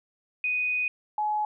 sine tone pair in turn, 2489 / 846.6 Hz, D#7 / G#5, 0 / +33 cents, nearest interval octave + perfect fifth, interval 1867 cents, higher first, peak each -24 / -24 dBFS, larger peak neither, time 0.44-0.88 / 1.18-1.45 s, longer first, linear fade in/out 2 ms, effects none

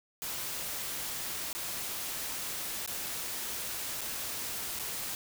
white noise with dropouts, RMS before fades -37 dBFS, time 0.22-5.15 s, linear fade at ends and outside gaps 0 ms, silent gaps 1.529-1.55 / 2.861-2.876 / 4.009-4.015 / 4.79-4.796 s, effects none

